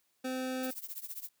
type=tone; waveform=25% pulse; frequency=258 Hz; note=C4; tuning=24 cents flat; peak=-30 dBFS; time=0.24-0.71 s; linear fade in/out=10 ms
type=noise with tremolo; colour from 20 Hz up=violet; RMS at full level=-39 dBFS; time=0.63-1.29 s; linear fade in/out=5 ms; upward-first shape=triangle; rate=15 Hz; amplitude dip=95%
effects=white hiss -75 dBFS RMS until 1.4 s + high-pass 80 Hz 12 dB/octave